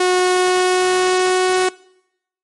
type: tone with pitch glide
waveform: sawtooth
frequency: 364.8 to 369.7 Hz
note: F#4 to F#4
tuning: -24 to -1 cents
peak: -9 dBFS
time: 0-1.69 s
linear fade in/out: 5 ms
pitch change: +23 cents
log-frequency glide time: 0.21-1.53 s
effects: noise-tail reverb RT60 0.8 s tail -22 dB re dry + MP3 48 kbps